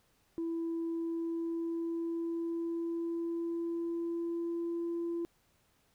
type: tone with pitch glide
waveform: sine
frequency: 331.8 to 339.4 Hz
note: E4 to F4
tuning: +11 to -49 cents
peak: -31 dBFS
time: 0.38-5.25 s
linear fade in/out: 0 ms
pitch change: +40 cents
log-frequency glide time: 0.83-4.91 s
effects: tanh soft clip ceiling -30 dBFS + pink hiss -71 dBFS RMS until 5.94 s